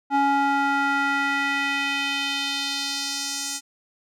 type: tone with band-pass filter sweep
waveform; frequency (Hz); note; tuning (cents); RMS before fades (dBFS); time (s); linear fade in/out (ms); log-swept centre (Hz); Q
square; 279.1; C#4; +12; -24; 0.1-3.61; 50; 840 to 7000; 1.9
effects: none